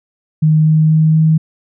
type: tone with pitch steps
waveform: sine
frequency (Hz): 155.56 / 156.46 / 157.37 / 158.28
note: D#3 / D#3 / D#3 / D#3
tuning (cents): 0 / +10 / +20 / +30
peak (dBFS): -7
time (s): 0.42-1.38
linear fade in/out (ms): 10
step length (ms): 240
effects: none